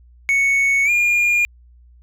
triangle tone with pitch glide, 2217 to 2418 Hz, C#7 to D7, 0 to +50 cents, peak -12 dBFS, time 0.29-1.45 s, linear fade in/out 0 ms, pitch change +150 cents, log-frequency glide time 0.85-0.9 s, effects added 60 Hz sine -45 dBFS peak until 2.02 s

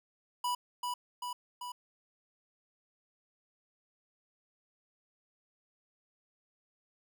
square tone with echo, 982 Hz, B5, 10 cents flat, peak -31 dBFS, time 0.44-0.55 s, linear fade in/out 5 ms, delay 390 ms, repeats 3, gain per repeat -3 dB, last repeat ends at 1.72 s, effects none

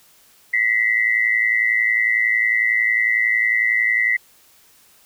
sine tone pair together, 1940 / 2051 Hz, B6 / C7, -31 / -35 cents, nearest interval minor second, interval 96 cents, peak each -18 dBFS, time 0.53-4.17 s, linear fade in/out 10 ms, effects white hiss -53 dBFS RMS until 5.05 s

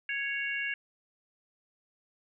harmonic tone, 554.4 Hz, C#5, in tune, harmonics 3 / 4 / 5, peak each -34 / -35 / -36 dBFS, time 0.09-0.74 s, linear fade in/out 2 ms, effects none

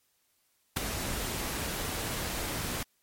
pink noise with ADSR envelope, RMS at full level -26 dBFS, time 0.76-2.83 s, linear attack 11 ms, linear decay 8 ms, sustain -8 dB, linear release 3 ms, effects white hiss -72 dBFS RMS until 3.02 s + MP3 64 kbps

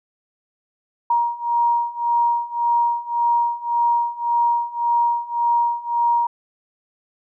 sine beating tone pair, 944 / 945.8 Hz, A#5 / A#5, +22 / +25 cents, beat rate 1.8 Hz, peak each -21 / -19 dBFS, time 1.1-6.27 s, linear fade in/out 5 ms, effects none

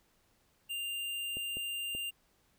square tone, 2794 Hz, F7, in tune, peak -36 dBFS, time 0.69-2.11 s, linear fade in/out 20 ms
clicks, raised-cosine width 2 ms, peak -32 dBFS, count 3, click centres 1.37 / 1.57 / 1.95 s
effects pink hiss -71 dBFS RMS until 2.58 s

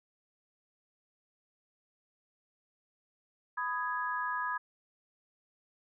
sine chord, G# minor, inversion first, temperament just, 996.7 / 1245.9 / 1661.2 Hz, B5 / D#6 / G#6, +16 / +2 / 0 cents, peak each -35 / -37 / -36 dBFS, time 3.57-4.58 s, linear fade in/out 10 ms, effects none

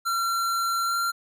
square tone with pitch glide, 1365 to 1376.9 Hz, F6 to F6, -40 to -25 cents, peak -24 dBFS, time 0.05-1.12 s, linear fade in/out 20 ms, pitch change +15 cents, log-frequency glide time 0.84-0.97 s, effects none

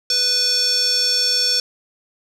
square tone with band-pass filter, 493.9 Hz, B4, in tune, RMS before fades -18 dBFS, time 0.1-1.6 s, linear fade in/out 2 ms, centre 5200 Hz, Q 9.2, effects none

